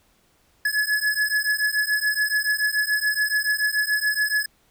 square beating tone pair, 1699 / 1706 Hz, G#6 / G#6, +39 / +46 cents, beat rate 7 Hz, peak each -24 dBFS, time 0.65-4.46 s, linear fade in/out 5 ms, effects pink hiss -62 dBFS RMS until 4.7 s

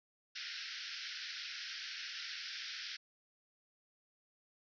white band-pass noise, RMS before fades -45 dBFS, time 0.35-2.97 s, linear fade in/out 10 ms, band 1400 to 5600 Hz, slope 96 dB/octave, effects none

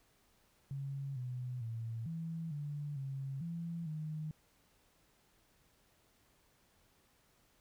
sine tone with pitch steps, 138 / 125.3 / 114.2 / 164.1 / 146.2 / 135.9 / 168.3 / 154.7 Hz, C#3 / B2 / A#2 / E3 / D3 / C#3 / E3 / D#3, -7 / +25 / -35 / -8 / -7 / -34 / +36 / -10 cents, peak -38 dBFS, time 0.71-4.31 s, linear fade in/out 0 ms, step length 450 ms, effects pink hiss -71 dBFS RMS until 7.6 s

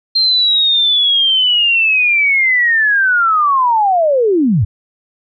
sine linear sweep, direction down, 4186 to 83 Hz, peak -9 dBFS, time 0.15-4.65 s, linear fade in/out 10 ms, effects none

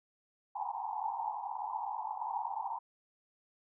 white band-pass noise, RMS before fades -38 dBFS, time 0.55-2.79 s, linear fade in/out 10 ms, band 780 to 970 Hz, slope 96 dB/octave, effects none

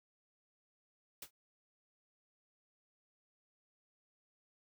white noise with exponential decay, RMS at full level -41 dBFS, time 1.22-1.31 s, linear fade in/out 5 ms, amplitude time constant 19 ms, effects none

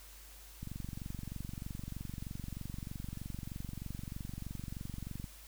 click train, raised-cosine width 5 ms, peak -29 dBFS, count 108, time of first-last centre 0.63-5.242 s, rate 23.2 Hz, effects added 50 Hz sine -54 dBFS peak until 5.47 s + white hiss -56 dBFS RMS until 5.47 s

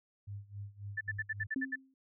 sine tone with tremolo, 101.1 Hz, G#2, 46 cents flat, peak -39 dBFS, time 0.27-1.47 s, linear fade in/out 10 ms, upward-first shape sine, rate 3.7 Hz, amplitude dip 90%
sine tone bursts, 1760 Hz, A6, in tune, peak -32 dBFS, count 8, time 0.97-1.759 s, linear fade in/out 10 ms, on 40 ms, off 67 ms
sine tone with exponential decay, 265.8 Hz, C4, 27 cents sharp, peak -30 dBFS, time 1.56-1.94 s, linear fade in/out 2 ms, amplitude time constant 81 ms
effects none

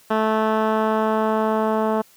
10% pulse tone with low-pass filter sweep, 218.4 Hz, A3, 13 cents flat, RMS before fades -20 dBFS, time 0.1-2.02 s, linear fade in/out 10 ms, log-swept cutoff 1800 to 950 Hz, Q 0.82, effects white hiss -53 dBFS RMS until 2.16 s + high-pass 80 Hz 12 dB/octave

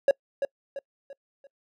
triangle tone with echo, 554.4 Hz, C#5, in tune, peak -13 dBFS, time 0.08-0.11 s, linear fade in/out 2 ms, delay 340 ms, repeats 4, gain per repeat -8 dB, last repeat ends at 1.47 s, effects noise-tail reverb RT60 0.1 s tail -26 dB re dry

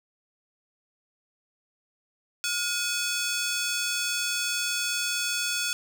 15% pulse ring-modulated tone, 1975.5 Hz, B6, in tune, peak -17 dBFS, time 2.44-5.73 s, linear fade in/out 0 ms, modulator 549 Hz, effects none

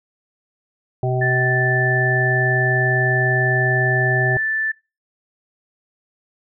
harmonic tone, 127.3 Hz, C3, 47 cents flat, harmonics 1 / 3 / 5 / 6, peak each -19 / -24 / -26 / -27 dBFS, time 1.03-4.37 s, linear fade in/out 2 ms
sine tone, 1760 Hz, A6, in tune, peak -18 dBFS, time 1.21-4.72 s, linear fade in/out 10 ms
effects noise-tail reverb RT60 0.3 s tail -24 dB re dry

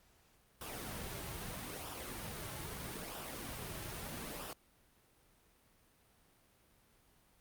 pink noise with flanger, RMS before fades -44 dBFS, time 0.61-4.53 s, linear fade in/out 2 ms, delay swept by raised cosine 0.46 to 4.16 ms, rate 0.78 Hz, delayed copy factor -0.5, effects pink hiss -69 dBFS RMS until 7.4 s + Opus 48 kbps

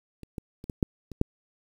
clicks, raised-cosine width 3 ms, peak -29 / -21 / -28 / -20 / -9 / -27 / -8 dBFS, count 7, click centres 0.233 / 0.382 / 0.641 / 0.698 / 0.828 / 1.117 / 1.214 s, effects 8-bit

